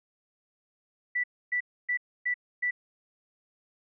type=tone bursts; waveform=sine; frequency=1968 Hz; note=B6; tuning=7 cents flat; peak=-25 dBFS; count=5; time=1.15-2.71 s; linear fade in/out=10 ms; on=88 ms; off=280 ms; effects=none